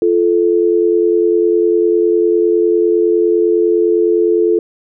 sine tone pair together, 346.1 / 436 Hz, F4 / A4, -16 / -16 cents, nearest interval major third, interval 400 cents, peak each -12 dBFS, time 0.02-4.59 s, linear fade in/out 2 ms, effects none

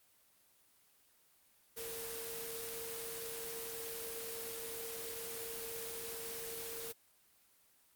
sine tone in noise, 458.4 Hz, A#4, 29 cents flat, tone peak -46 dBFS, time 1.76-6.93 s, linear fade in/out 20 ms, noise white, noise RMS -44 dBFS, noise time 1.76-6.93 s, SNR -5 dB, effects white hiss -69 dBFS RMS until 7.95 s + Opus 24 kbps

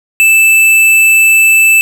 sine tone with tanh clipping, 2639 Hz, E7, 1 cent sharp, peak -5 dBFS, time 0.2-1.81 s, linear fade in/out 0 ms, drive 17 dB, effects none

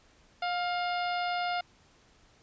harmonic tone with a mistuned harmonic, 710 Hz, F5, 28 cents sharp, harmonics 1 / 2 / 3 / 4 / 5 / 6 / 7, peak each -30 / -36 / -40 / -42 / -44 / -46 / -47 dBFS, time 0.42-1.61 s, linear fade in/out 5 ms, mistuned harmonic 2, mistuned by -28 cents, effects pink hiss -62 dBFS RMS until 2.42 s + resampled to 16000 Hz

